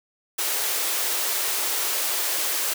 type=high-pass noise; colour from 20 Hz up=white; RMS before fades=-25 dBFS; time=0.38-2.74 s; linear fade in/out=10 ms; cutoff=320 Hz; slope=48 dB/octave; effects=none